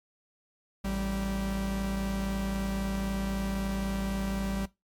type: tone pair together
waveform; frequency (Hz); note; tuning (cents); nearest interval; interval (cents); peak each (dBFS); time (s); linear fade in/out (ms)
45% pulse; 54.66 / 194.8; A1 / G3; -11 / -11; octave + minor seventh; 2200; -33 / -31; 0.84-4.66; 10
effects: noise-tail reverb RT60 0.2 s tail -20 dB re dry + MP3 96 kbps